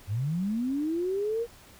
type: linear sweep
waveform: sine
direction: up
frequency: 90.9 to 478 Hz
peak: -26 dBFS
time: 0.07-1.47 s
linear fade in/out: 50 ms
effects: pink hiss -53 dBFS RMS until 1.79 s